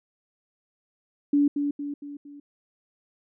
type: tone with echo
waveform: sine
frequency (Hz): 287.6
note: D4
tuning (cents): -36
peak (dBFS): -17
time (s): 1.33-1.48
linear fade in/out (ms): 5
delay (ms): 230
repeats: 4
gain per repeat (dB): -6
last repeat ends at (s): 2.4
effects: none